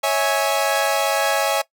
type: chord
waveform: sawtooth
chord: C# minor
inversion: none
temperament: equal with one note detuned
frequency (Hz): 554.4 / 651.7 / 830.6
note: C#5 / E5 / G#5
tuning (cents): 0 / -20 / 0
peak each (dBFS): -18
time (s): 0.03-1.62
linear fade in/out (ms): 10
effects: noise-tail reverb RT60 0.1 s tail -19 dB re dry